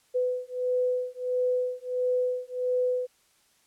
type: beating tone pair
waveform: sine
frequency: 500 / 501.5 Hz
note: B4 / B4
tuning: +21 / +26 cents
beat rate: 1.5 Hz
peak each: -28 dBFS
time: 0.14-3.07 s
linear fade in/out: 20 ms
effects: white hiss -65 dBFS RMS until 3.66 s + low-pass 11000 Hz 12 dB/octave